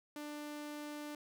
sawtooth tone, 296.3 Hz, D4, 15 cents sharp, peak -39 dBFS, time 0.16-1.15 s, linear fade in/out 2 ms, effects none

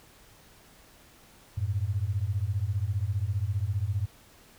sine beating tone pair, 92.5 / 107.5 Hz, F#2 / A2, 0 / -40 cents, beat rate 15 Hz, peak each -29 dBFS, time 1.57-4.06 s, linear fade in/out 10 ms, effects pink hiss -56 dBFS RMS until 4.58 s

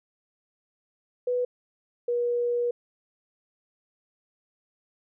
sine tone pair in turn, 493.9 / 480.9 Hz, B4 / B4, 0 / -46 cents, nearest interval unison, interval 46 cents, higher first, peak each -23 dBFS, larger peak neither, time 1.27-1.45 / 2.08-2.71 s, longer second, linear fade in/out 5 ms, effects none

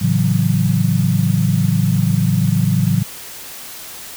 sine chord, F# minor seventh, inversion first, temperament equal, 110 / 138.59 / 164.81 / 185 Hz, A2 / C#3 / E3 / F#3, 0 / 0 / 0 / 0 cents, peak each -18 dBFS, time 0.01-3.03 s, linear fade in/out 10 ms, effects white hiss -33 dBFS RMS until 4.16 s

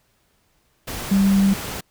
sine tone in noise, 196 Hz, G3, in tune, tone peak -13 dBFS, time 1.11-1.54 s, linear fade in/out 10 ms, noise pink, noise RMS -30 dBFS, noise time 0.87-1.81 s, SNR +14 dB, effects pink hiss -64 dBFS RMS until 1.9 s

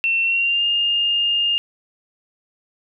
sine tone with pitch glide, 2700 to 2823 Hz, E7 to F7, +41 to +18 cents, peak -16 dBFS, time 0.04-1.58 s, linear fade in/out 0 ms, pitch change +77 cents, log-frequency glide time 0.22-0.65 s, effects none

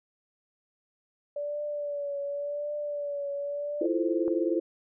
sine tone with vibrato, 578 Hz, D5, 28 cents flat, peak -30 dBFS, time 1.36-3.86 s, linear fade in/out 5 ms, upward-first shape triangle, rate 0.9 Hz, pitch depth 44 cents each way
sine chord, F major seventh, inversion third, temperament equal, 329.6 / 349.2 / 440 / 523.3 Hz, E4 / F4 / A4 / C5, 0 / 0 / 0 / 0 cents, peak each -28 / -29 / -33 / -32 dBFS, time 3.81-4.6 s, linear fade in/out 5 ms
click, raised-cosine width 1 ms, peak -28 dBFS, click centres 4.28 s
effects none

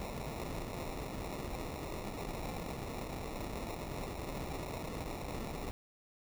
pink noise with sample-and-hold, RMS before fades -41 dBFS, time 0-5.71 s, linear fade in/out 0 ms, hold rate 1575 Hz, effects none

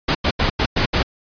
pink noise bursts at uneven times, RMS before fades -17 dBFS, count 6, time 0.08-0.15 / 0.24-0.31 / 0.39-0.5 / 0.59-0.66 / 0.76-0.86 / 0.93-1.03 s, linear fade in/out 10 ms, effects resampled to 11025 Hz

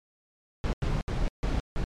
brown noise bursts at uneven times, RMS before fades -27 dBFS, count 5, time 0.64-0.73 / 0.82-1.01 / 1.08-1.28 / 1.43-1.6 / 1.76-1.84 s, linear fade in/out 0 ms, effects low-pass 6000 Hz 12 dB/octave + MP3 96 kbps

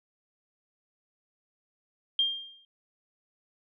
sine tone with exponential decay, 3200 Hz, G7, 35 cents sharp, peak -20 dBFS, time 2.19-2.65 s, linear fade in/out 2 ms, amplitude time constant 100 ms, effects none

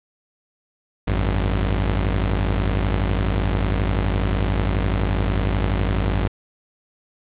sawtooth tone pair together, 52.59 / 93.7 Hz, G#1 / F#2, +22 / +22 cents, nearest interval minor seventh, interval 1000 cents, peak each -16 / -19 dBFS, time 1.07-6.28 s, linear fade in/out 10 ms, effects resampled to 8000 Hz + 7-bit

